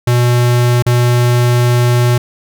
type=tone with dropouts; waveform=square; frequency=121.7 Hz; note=B2; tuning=25 cents flat; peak=-9 dBFS; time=0.07-2.18 s; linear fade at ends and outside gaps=5 ms; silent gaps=0.824-0.863 s; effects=none